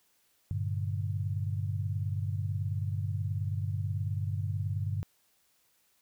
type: chord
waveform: sine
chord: G minor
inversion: none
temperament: equal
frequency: 98 / 116.54 / 146.83 Hz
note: G2 / Bb2 / D3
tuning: 0 / 0 / 0 cents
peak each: -31 / -37 / -37 dBFS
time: 0.51-5.03 s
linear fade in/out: 0 ms
effects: white hiss -70 dBFS RMS until 6.01 s